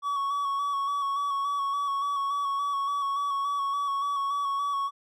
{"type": "tone with vibrato", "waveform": "triangle", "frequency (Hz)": 1124, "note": "C#6", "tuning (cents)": 24, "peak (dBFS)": -24, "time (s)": [0.02, 4.91], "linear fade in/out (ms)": 50, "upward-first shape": "square", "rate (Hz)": 3.5, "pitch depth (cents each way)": 24, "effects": []}